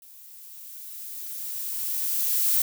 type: noise with level ramp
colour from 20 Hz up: violet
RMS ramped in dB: -49 to -21 dBFS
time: 0.02-2.62 s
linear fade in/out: 2 ms
effects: none